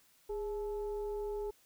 sine tone with frequency modulation, 412.9 Hz, G#4, 10 cents flat, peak -35 dBFS, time 0.29-1.51 s, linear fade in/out 10 ms, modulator 450 Hz, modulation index 0.49, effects white hiss -67 dBFS RMS until 1.65 s

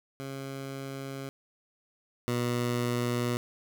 15% pulse tone pair in turn, 136.1 / 121.25 Hz, C#3 / B2, -31 / -31 cents, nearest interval major second, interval 200 cents, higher first, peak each -30 / -21 dBFS, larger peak second, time 0.2-1.29 / 2.28-3.37 s, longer neither, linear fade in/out 0 ms, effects none

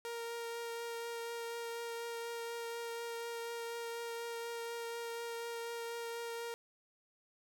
sawtooth tone with vibrato, 466.2 Hz, A#4, in tune, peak -36 dBFS, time 0.05-6.54 s, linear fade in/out 0 ms, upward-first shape triangle, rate 4.1 Hz, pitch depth 12 cents each way, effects none

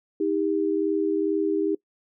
sine tone pair together, 316.5 / 398.8 Hz, D#4 / G4, +30 / +30 cents, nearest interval major third, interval 400 cents, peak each -24 dBFS, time 0.2-1.75 s, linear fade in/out 5 ms, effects noise-tail reverb RT60 0.1 s tail -22 dB re dry

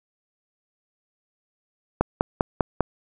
click train, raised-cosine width 1 ms, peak -4 dBFS, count 5, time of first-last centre 2.01-2.807 s, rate 5.02 Hz, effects none

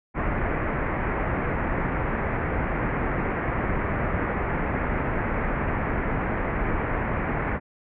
pink low-pass noise, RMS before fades -26 dBFS, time 0.14-7.6 s, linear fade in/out 50 ms, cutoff 2200 Hz, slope 48 dB/octave, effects none

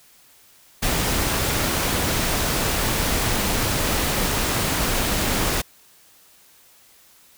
pink noise, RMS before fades -22 dBFS, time 0.82-5.62 s, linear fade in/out 10 ms, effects white hiss -53 dBFS RMS until 7.37 s

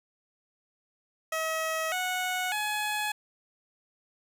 15% pulse tone with pitch steps, 640 / 735.2 / 844.5 Hz, D#5 / F#5 / G#5, +49 / -11 / +29 cents, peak -22 dBFS, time 1.32-3.12 s, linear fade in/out 5 ms, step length 600 ms, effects none

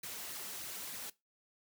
white noise with flanger, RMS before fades -44 dBFS, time 0.03-1.1 s, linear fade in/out 5 ms, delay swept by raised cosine 0.45 to 4.65 ms, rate 3.3 Hz, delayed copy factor +0.6, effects noise-tail reverb RT60 0.2 s tail -19 dB re dry + high-pass 80 Hz 12 dB/octave

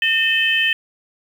sine tone cluster, 1819 / 2593 / 3075 Hz, A#6 / E7 / G7, -43 / -29 / -34 cents, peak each -19 dBFS, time 0.02-0.73 s, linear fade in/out 2 ms, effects 7-bit

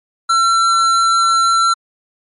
triangle tone with hard clipping, 1351 Hz, E6, 42 cents sharp, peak -12 dBFS, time 0.29-1.74 s, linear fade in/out 10 ms, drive 17 dB, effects MP3 48 kbps

